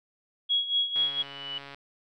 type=tone with tremolo; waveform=sine; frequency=3322 Hz; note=G#7; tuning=in tune; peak=-21 dBFS; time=0.49-1.23 s; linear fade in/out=20 ms; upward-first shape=sine; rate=4.3 Hz; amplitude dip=75%
type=tone with exponential growth; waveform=sine; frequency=2960 Hz; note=F#7; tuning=in tune; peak=-30 dBFS; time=0.79-1.58 s; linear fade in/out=1 ms; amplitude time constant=170 ms
type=click train; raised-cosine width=0.3 ms; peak=-27 dBFS; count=111; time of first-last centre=0.96-1.746 s; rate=140 Hz
effects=none